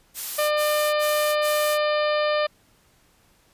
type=noise bursts; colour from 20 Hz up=blue; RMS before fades=-29 dBFS; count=4; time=0.14-1.782 s; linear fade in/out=50 ms; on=370 ms; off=54 ms
type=harmonic tone; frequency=600 Hz; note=D5; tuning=37 cents sharp; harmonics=1 / 2 / 3 / 4 / 5 / 6 / 7 / 8; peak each=-21 / -27 / -31 / -33 / -35 / -37 / -38 / -39 dBFS; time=0.38-2.47 s; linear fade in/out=10 ms
effects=pink hiss -60 dBFS RMS until 3.53 s + resampled to 32000 Hz